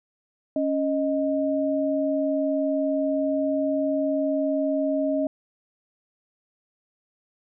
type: tone pair together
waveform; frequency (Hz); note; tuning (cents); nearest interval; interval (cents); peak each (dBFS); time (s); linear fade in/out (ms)
sine; 277.2 / 622.3; C#4 / D#5; 0 / 0; octave + major second; 1400; -24; 0.56-5.27; 2
effects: none